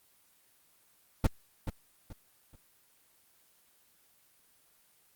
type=noise with echo; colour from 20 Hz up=brown; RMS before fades=-21 dBFS; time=1.24-1.27 s; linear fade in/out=5 ms; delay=430 ms; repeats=3; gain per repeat=-10 dB; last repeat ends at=2.56 s; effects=white hiss -66 dBFS RMS until 5.15 s + Opus 24 kbps